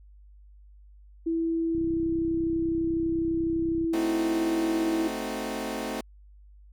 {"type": "tone with pitch glide", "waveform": "sine", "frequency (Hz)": [329.6, 327.5], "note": ["E4", "E4"], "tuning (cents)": [0, -11], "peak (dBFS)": -24, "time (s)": [1.26, 5.08], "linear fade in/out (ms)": 10, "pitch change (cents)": -11, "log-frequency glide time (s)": [4.49, 4.82]}
{"type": "click train", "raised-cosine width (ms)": 5, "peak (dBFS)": -27, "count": 68, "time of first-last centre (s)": [1.75, 3.844], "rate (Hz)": 32}
{"type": "chord", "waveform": "20% pulse", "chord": "A diminished seventh", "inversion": "none", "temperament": "equal", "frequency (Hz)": [220, 261.6, 311.1, 370], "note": ["A3", "C4", "Eb4", "Gb4"], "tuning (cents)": [0, 0, 0, 0], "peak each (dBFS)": [-30, -30, -32, -34], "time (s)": [3.93, 6.01], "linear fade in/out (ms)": 5}
{"effects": ["added 50 Hz sine -49 dBFS peak until 6.72 s"]}